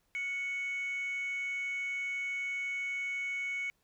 sine tone with frequency modulation, 2217 Hz, C#7, in tune, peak -31 dBFS, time 0.15-3.7 s, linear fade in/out 0 ms, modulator 772 Hz, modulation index 0.2, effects tanh soft clip ceiling -31 dBFS + pink hiss -75 dBFS RMS until 3.83 s

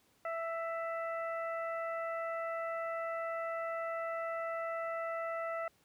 harmonic tone, 662 Hz, E5, 7 cents sharp, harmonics 1 / 2 / 3 / 4, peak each -37 / -40 / -45 / -55 dBFS, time 0.25-5.68 s, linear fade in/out 2 ms, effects pink hiss -70 dBFS RMS until 5.84 s + high-pass 80 Hz 12 dB/octave

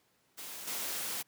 white noise with level steps, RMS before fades -44 / -37 dBFS, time 0.37-1.23 s, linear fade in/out 20 ms, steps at 0.67 s, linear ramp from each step 10 ms, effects pink hiss -71 dBFS RMS until 1.27 s + high-pass 150 Hz 12 dB/octave

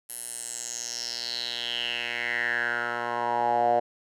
10% pulse tone with band-pass filter sweep, 119.4 Hz, A#2, 42 cents sharp, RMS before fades -29 dBFS, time 0.09-3.8 s, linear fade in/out 10 ms, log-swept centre 11000 to 660 Hz, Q 5.8, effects none

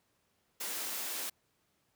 white high-pass noise, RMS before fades -38 dBFS, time 0.6-1.3 s, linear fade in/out 10 ms, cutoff 220 Hz, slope 24 dB/octave, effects pink hiss -75 dBFS RMS until 1.95 s + high-pass 80 Hz 12 dB/octave

